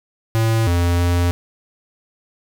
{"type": "tone with pitch steps", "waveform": "square", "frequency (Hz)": [112.6, 86.8, 87.4], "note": ["A2", "F2", "F2"], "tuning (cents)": [40, -10, 2], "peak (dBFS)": -15, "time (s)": [0.35, 1.31], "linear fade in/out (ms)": 0, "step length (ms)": 320, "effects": []}